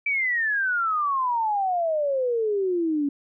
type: exponential sweep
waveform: sine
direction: down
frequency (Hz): 2334 to 278.4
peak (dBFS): -21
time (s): 0.06-3.09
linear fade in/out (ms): 5
effects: none